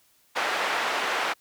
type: band-pass noise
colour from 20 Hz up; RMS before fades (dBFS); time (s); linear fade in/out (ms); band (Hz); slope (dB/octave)
white; -27; 0.35-1.34; 20; 520 to 1900; 12
effects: white hiss -63 dBFS RMS until 1.4 s